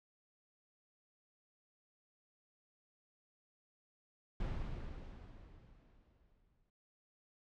brown noise with exponential decay, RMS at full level -38 dBFS, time 4.4-6.7 s, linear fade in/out 2 ms, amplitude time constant 500 ms, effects low-pass 4000 Hz 12 dB/octave

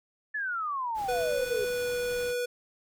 sine exponential sweep, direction down, 1760 to 405.5 Hz, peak -29 dBFS, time 0.34-1.65 s, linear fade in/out 10 ms
pink noise, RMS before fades -46 dBFS, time 0.94-2.35 s, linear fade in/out 50 ms
square tone with pitch glide, 493 to 489 Hz, B4 to B4, -3 to -17 cents, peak -29 dBFS, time 1.08-2.46 s, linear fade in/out 10 ms, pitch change -14 cents, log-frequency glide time 1.57-1.88 s
effects none

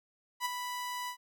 sawtooth tone with ADSR envelope, 987.8 Hz, B5, in tune, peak -25 dBFS, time 0.4-1.17 s, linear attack 53 ms, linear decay 18 ms, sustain -7 dB, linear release 85 ms, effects none

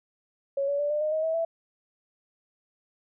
sine tone with pitch steps, 554 / 568.3 / 582.9 / 597.9 / 613.3 / 629.1 / 645.3 / 661.9 Hz, C#5 / C#5 / D5 / D5 / D#5 / D#5 / E5 / E5, -1 / +43 / -13 / +31 / -25 / +19 / -37 / +7 cents, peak -24 dBFS, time 0.57-1.45 s, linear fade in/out 5 ms, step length 110 ms, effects none

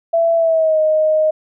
sine tone with pitch glide, 667 to 622.3 Hz, E5 to D#5, +20 to 0 cents, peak -11 dBFS, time 0.13-1.31 s, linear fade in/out 10 ms, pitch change -120 cents, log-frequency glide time 0.36-0.8 s, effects none

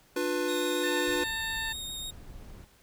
square chord, B diminished, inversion first, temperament just, 296.3 / 355.6 / 493.9 Hz, D4 / F4 / B4, +15 / +31 / 0 cents, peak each -34 / -32 / -33 dBFS, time 0.16-1.24 s, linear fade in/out 5 ms
sawtooth tone with vibrato, 3718 Hz, A#7, 5 cents flat, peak -33 dBFS, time 0.48-2.11 s, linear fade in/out 10 ms, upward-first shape triangle, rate 7.1 Hz, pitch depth 18 cents each way
harmonic tone, 893 Hz, A5, 25 cents sharp, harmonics 1 / 2 / 3 / 4 / 5, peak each -41 / -33 / -42 / -46 / -45 dBFS, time 0.83-1.73 s, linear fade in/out 10 ms
brown noise, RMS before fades -46 dBFS, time 1.07-2.65 s, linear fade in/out 5 ms
effects pink hiss -61 dBFS RMS until 2.82 s

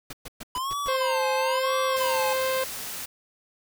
pink noise bursts, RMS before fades -38 dBFS, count 6, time 0.1-0.886 s, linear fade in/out 5 ms, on 31 ms, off 120 ms
square tone with vibrato, 987 Hz, B5, 1 cent flat, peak -28 dBFS, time 0.55-2.33 s, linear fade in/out 2 ms, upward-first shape sine, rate 1 Hz, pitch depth 260 cents each way
harmonic tone, 523.3 Hz, C5, in tune, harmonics 1 / 2 / 3 / 4 / 5 / 6 / 7 / 8 / 9, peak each -25 / -31 / -35 / -37 / -39 / -41 / -42 / -43 / -44 dBFS, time 0.88-2.64 s, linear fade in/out 5 ms
white noise, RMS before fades -35 dBFS, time 1.96-3.06 s, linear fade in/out 10 ms
effects none

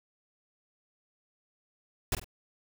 pink noise with echo, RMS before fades -28 dBFS, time 2.12-2.15 s, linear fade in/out 2 ms, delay 47 ms, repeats 2, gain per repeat -10 dB, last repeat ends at 2.244 s, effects none

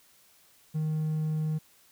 triangle tone, 155.56 Hz, D#3, in tune, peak -24 dBFS, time 0.74-1.59 s, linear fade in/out 20 ms, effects tanh soft clip ceiling -20 dBFS + white hiss -61 dBFS RMS until 1.91 s

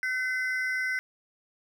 triangle ring-modulated tone, 1782 Hz, A6, 22 cents sharp, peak -22 dBFS, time 0.03-0.99 s, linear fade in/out 0 ms, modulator 260 Hz, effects none

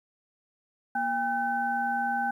sine tone cluster, 237.3 / 801 / 1522 Hz, A#3 / G5 / F#6, +31 / +37 / +48 cents, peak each -36 / -27 / -31 dBFS, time 0.95-2.31 s, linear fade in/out 5 ms, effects 10-bit

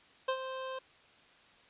25% pulse tone with ADSR envelope, 523.3 Hz, C5, in tune, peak -24 dBFS, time 0.28-0.79 s, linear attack 8 ms, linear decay 74 ms, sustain -10 dB, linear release 6 ms, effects white hiss -61 dBFS RMS until 1.69 s + resampled to 8000 Hz

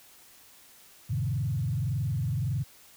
sine tone with frequency modulation, 123.47 Hz, B2, in tune, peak -26 dBFS, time 1.09-2.64 s, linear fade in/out 20 ms, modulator 21.7 Hz, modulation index 1.4, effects white hiss -55 dBFS RMS until 2.96 s

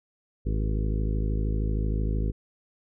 harmonic tone with a mistuned harmonic, 53 Hz, G#1, 36 cents sharp, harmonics 1 / 2 / 3 / 4 / 5 / 6 / 7 / 8 / 9, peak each -25 / -31 / -35 / -37 / -39 / -41 / -42 / -43 / -44 dBFS, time 0.45-2.32 s, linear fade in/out 20 ms, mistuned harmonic 8, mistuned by -50 cents, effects none

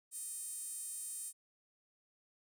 sawtooth tone with high-pass filter, 622.3 Hz, D#5, in tune, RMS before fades -44 dBFS, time 0.11-1.33 s, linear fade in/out 50 ms, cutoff 8900 Hz, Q 6, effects none

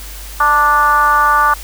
sine tone with frequency modulation, 1174.7 Hz, D6, in tune, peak -8 dBFS, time 0.4-1.54 s, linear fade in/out 5 ms, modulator 289 Hz, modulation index 1, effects added 50 Hz sine -29 dBFS peak until 1.63 s + white hiss -33 dBFS RMS until 1.63 s

